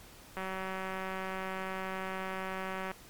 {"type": "click train", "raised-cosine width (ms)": 0.5, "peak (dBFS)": -23, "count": 482, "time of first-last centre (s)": [0.37, 2.915], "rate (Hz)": 189, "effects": ["pink hiss -54 dBFS RMS until 3.09 s", "MP3 96 kbps"]}